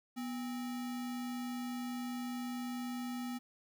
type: tone with sample-and-hold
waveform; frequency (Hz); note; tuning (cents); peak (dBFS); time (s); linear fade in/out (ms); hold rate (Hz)
sine; 245.3; B3; -12; -37; 0.16-3.39; 20; 1050
effects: none

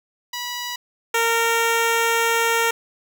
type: tone pair in turn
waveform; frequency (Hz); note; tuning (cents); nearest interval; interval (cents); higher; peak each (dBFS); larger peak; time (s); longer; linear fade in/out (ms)
10% pulse; 976 / 460.6; B5 / A#4; -21 / -21; octave + minor second; 1300; first; -18 / -9; second; 0.33-0.76 / 1.14-2.71; second; 5
effects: none

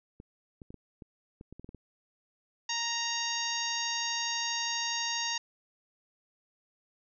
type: clicks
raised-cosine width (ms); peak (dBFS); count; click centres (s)
3; -33; 11; 0.201 / 0.618 / 0.705 / 0.743 / 1.022 / 1.411 / 1.526 / 1.596 / 1.645 / 1.691 / 1.747
type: harmonic tone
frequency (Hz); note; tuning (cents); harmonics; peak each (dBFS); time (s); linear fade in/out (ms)
932.3; A#5; 0; 1 / 2 / 3 / 4 / 5 / 6 / 7; -38 / -38 / -38 / -38 / -38 / -38 / -38; 2.69-5.38; 5
effects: none

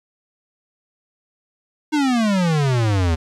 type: exponential sweep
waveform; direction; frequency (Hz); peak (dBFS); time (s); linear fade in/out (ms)
square; down; 311.1 to 78.7; -16; 1.92-3.16; 20
effects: low-pass 7000 Hz 12 dB/octave + 9-bit

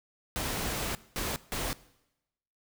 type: noise bursts at uneven times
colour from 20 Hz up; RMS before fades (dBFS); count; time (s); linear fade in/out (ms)
pink; -33; 3; 0.36-0.95 / 1.16-1.36 / 1.52-1.73; 0
effects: noise-tail reverb RT60 0.9 s tail -20 dB re dry

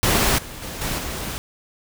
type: noise with level steps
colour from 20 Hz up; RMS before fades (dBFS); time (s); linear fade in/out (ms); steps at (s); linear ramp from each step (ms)
pink; -18 / -36 / -32 / -25 / -29; 0.03-1.38; 0; 0.38 / 0.62 / 0.81 / 0.98; 5
effects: none

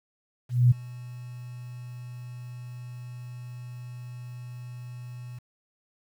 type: tone with ADSR envelope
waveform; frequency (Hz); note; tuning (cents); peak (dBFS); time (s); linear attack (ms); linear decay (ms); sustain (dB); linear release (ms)
sine; 122.9; B2; -8; -13; 0.49-5.39; 220; 15; -24; 8
effects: 9-bit

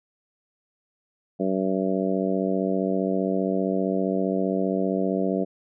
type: harmonic tone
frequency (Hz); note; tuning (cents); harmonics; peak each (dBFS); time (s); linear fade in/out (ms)
95.2; F#2; +50; 2 / 3 / 4 / 5 / 6 / 7; -26 / -28 / -29 / -30 / -31 / -31; 1.39-5.45; 20
effects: none

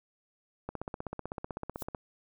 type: click train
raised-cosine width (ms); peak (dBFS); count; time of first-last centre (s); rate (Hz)
1; -22; 21; 0.69-1.948; 15.9
type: noise with exponential growth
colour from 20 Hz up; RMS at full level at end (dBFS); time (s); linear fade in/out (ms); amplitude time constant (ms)
violet; -35; 1.74-1.83; 5; 18
effects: none

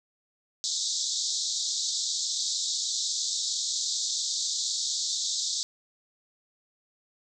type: band-pass noise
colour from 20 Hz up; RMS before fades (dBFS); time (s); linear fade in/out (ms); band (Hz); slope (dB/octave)
pink; -30; 0.64-5.63; 0; 3600 to 7700; 96
effects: none

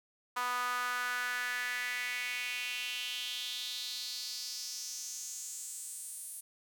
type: tone with high-pass filter sweep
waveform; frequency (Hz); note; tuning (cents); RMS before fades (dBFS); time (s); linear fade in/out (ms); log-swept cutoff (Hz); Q
sawtooth; 246.9; B3; 0; -38; 0.36-6.41; 10; 1100 to 10000; 4.1
effects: none

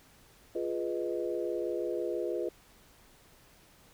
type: chord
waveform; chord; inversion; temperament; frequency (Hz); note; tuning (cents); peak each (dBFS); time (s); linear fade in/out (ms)
sine; F half-diminished seventh; none; equal; 349.2 / 415.3 / 493.9 / 622.3; F4 / Ab4 / Cb5 / Eb5; 0 / 0 / 0 / 0; -34 / -37 / -36 / -39; 0.55-2.49; 5
effects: pink hiss -60 dBFS RMS until 3.93 s

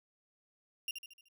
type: tone with echo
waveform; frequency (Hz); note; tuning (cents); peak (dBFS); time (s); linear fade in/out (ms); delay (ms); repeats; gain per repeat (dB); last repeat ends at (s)
35% pulse; 2794; F7; 0; -33; 0.88-0.91; 2; 75; 5; -6; 1.285
effects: none

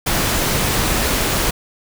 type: noise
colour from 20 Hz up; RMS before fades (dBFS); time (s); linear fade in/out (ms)
pink; -18; 0.06-1.51; 10
effects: none

